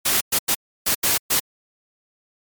white noise bursts at uneven times, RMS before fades -19 dBFS, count 6, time 0.05-0.21 / 0.32-0.39 / 0.48-0.55 / 0.86-0.95 / 1.03-1.18 / 1.3-1.4 s, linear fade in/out 10 ms, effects MP3 96 kbps

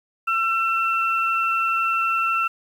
sine tone pair together, 1344 / 2691 Hz, E6 / E7, +33 / +35 cents, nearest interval octave, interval 1202 cents, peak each -20 / -24 dBFS, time 0.27-2.48 s, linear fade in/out 10 ms, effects 8-bit

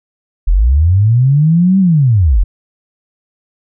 sine linear two-way sweep, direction up then down, 36.71 to 196 to 36.71 Hz, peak -6 dBFS, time 0.47-2.44 s, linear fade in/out 10 ms, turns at 1.79 s, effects none

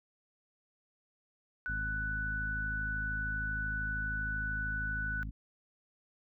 sine tone, 1488 Hz, F#6, 9 cents sharp, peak -34 dBFS, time 1.66-5.23 s, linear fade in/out 0 ms
harmonic tone, 52.9 Hz, G#1, 33 cents sharp, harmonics 1 / 2 / 3 / 4 / 5, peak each -38 / -44 / -48 / -50 / -52 dBFS, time 1.68-5.31 s, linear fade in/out 10 ms
effects none

